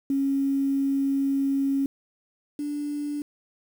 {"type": "tone pair in turn", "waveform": "sine", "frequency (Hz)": [274.6, 292.4], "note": ["C#4", "D4"], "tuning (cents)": [-16, -7], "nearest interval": "minor second", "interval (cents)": 109, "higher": "second", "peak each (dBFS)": [-21, -27], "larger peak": "first", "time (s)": [[0.1, 1.86], [2.59, 3.22]], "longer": "first", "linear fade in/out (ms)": 2, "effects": ["8-bit"]}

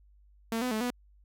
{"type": "tone with pitch steps", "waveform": "sawtooth", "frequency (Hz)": [226.9, 251.4, 217.3, 245.7], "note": ["A#3", "B3", "A3", "B3"], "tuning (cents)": [-47, 31, -21, -9], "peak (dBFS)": -25, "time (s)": [0.52, 0.904], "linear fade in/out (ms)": 2, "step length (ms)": 96, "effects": ["added 50 Hz sine -57 dBFS peak until 1.24 s"]}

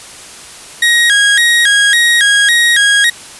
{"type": "tone with vibrato", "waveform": "30% pulse", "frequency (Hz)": 1760, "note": "A6", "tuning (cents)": 0, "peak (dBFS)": -4, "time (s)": [0.82, 3.1], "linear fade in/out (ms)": 5, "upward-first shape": "square", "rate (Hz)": 1.8, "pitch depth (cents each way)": 120, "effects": ["white hiss -32 dBFS RMS until 3.39 s", "resampled to 24000 Hz"]}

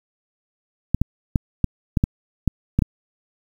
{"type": "clicks", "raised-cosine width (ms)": 5, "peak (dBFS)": -4, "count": 9, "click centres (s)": [0.946, 1.016, 1.358, 1.643, 1.972, 2.039, 2.477, 2.79, 2.822], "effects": ["7-bit"]}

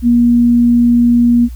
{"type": "tone", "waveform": "sine", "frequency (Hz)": 238.6, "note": "A#3", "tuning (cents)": 41, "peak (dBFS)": -6, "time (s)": [0.02, 1.49], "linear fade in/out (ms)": 50, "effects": ["added 60 Hz sine -24 dBFS peak until 1.55 s", "white hiss -47 dBFS RMS until 1.55 s"]}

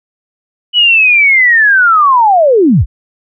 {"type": "linear sweep", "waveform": "sine", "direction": "down", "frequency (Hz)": [2974, 33.91], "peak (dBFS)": -4, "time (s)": [0.73, 2.86], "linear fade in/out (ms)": 50, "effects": []}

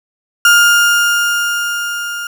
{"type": "tone with level ramp", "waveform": "35% pulse", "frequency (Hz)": 1411, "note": "F6", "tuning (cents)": 17, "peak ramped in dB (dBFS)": [-3, -19], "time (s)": [0.45, 2.27], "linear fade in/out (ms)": 2, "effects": []}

